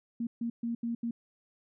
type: tone bursts at uneven times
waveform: sine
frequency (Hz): 233.5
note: A#3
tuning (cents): +3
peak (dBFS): -30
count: 5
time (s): 0.2-0.27 / 0.41-0.5 / 0.63-0.75 / 0.83-0.95 / 1.03-1.11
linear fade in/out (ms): 5
effects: none